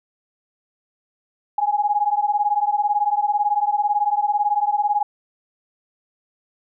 sine beating tone pair, 820 / 838 Hz, G#5 / G#5, -22 / +15 cents, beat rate 18 Hz, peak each -20 / -20 dBFS, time 1.58-5.03 s, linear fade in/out 5 ms, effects none

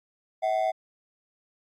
triangle ring-modulated tone, 700 Hz, F5, 4 cents sharp, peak -18 dBFS, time 0.42-0.72 s, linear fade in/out 20 ms, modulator 55.1 Hz, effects Opus 48 kbps

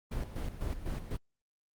brown noise with tremolo, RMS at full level -34 dBFS, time 0.11-1.17 s, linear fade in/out 10 ms, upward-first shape square, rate 4 Hz, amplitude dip 65%, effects Opus 24 kbps

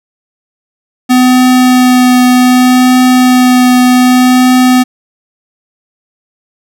square tone with vibrato, 251.7 Hz, B3, 33 cents sharp, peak -4 dBFS, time 1.09-4.84 s, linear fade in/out 20 ms, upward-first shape triangle, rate 0.65 Hz, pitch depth 13 cents each way, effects none

